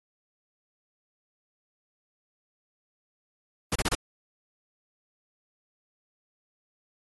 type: noise bursts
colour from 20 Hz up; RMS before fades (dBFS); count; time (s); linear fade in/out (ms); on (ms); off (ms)
pink; -26; 4; 3.72-3.951; 5; 36; 29
effects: AAC 32 kbps